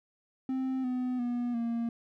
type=tone with pitch steps; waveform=triangle; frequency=261.6 / 251.7 / 242.1 / 232.9 Hz; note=C4 / B3 / B3 / A#3; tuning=0 / +33 / -34 / -1 cents; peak=-27 dBFS; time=0.49-1.89 s; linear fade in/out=2 ms; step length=350 ms; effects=none